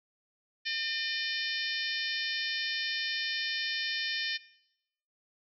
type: harmonic tone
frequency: 604 Hz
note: D5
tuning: 48 cents sharp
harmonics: 3 / 4 / 5 / 6 / 7 / 8 / 9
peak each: -36 / -37 / -38 / -39 / -39 / -40 / -41 dBFS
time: 0.65-4.38 s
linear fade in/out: 20 ms
effects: noise-tail reverb RT60 0.8 s tail -20 dB re dry